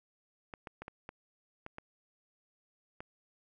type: clicks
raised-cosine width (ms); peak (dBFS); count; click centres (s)
0.5; -28; 8; 0.538 / 0.672 / 0.82 / 0.881 / 1.091 / 1.664 / 1.784 / 3.005
effects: none